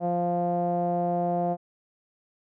sawtooth tone with low-pass filter, 174.61 Hz, F3, in tune, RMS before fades -26 dBFS, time 0-1.57 s, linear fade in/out 50 ms, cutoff 660 Hz, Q 8.7, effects none

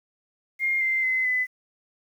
sine tone with pitch steps, 2124 / 2085 / 2047 / 2009 Hz, C7 / C7 / C7 / B6, +25 / -7 / -38 / +29 cents, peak -21 dBFS, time 0.59-1.47 s, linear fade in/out 50 ms, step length 220 ms, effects 9-bit

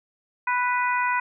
harmonic tone, 493.9 Hz, B4, in tune, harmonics 2 / 3 / 4 / 5, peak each -23 / -27 / -29 / -31 dBFS, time 0.47-1.2 s, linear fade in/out 5 ms, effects none

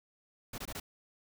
pink noise bursts, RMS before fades -41 dBFS, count 4, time 0.53-0.8 s, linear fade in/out 5 ms, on 51 ms, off 22 ms, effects none

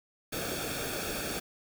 pink noise with comb filter, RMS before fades -35 dBFS, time 0.32-1.4 s, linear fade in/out 10 ms, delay 1 ms, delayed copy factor -0.7, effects none

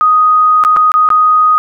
sine tone with dropouts, 1247 Hz, D#6, 3 cents sharp, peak -5 dBFS, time 0.01-1.58 s, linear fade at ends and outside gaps 0 ms, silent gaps 0.638-0.649 / 0.763-0.769 / 0.918-0.94 / 1.089-1.103 s, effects none

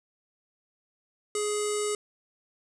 square tone with low-pass filter, 417.9 Hz, G#4, 11 cents sharp, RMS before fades -29 dBFS, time 1.35-1.95 s, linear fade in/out 2 ms, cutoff 8300 Hz, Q 8.9, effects none

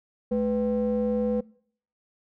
triangle ring-modulated tone, 140.6 Hz, C#3, 25 cents sharp, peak -17 dBFS, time 0.31-1.41 s, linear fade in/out 10 ms, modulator 356 Hz, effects noise-tail reverb RT60 0.6 s tail -24 dB re dry

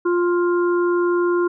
harmonic tone, 350.4 Hz, F4, 6 cents sharp, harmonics 1 / 3 / 4, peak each -16 / -26 / -28 dBFS, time 0.05-1.48 s, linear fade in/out 10 ms, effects none

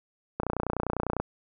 click train, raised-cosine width 1 ms, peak -14 dBFS, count 25, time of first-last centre 0.4-1.2 s, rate 30 Hz, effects none

